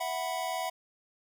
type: chord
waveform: square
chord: E suspended second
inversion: none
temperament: equal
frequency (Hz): 659.3 / 740 / 987.8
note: E5 / F#5 / B5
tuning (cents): 0 / 0 / 0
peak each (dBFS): -37 / -35 / -38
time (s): 0-0.7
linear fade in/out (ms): 10
effects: none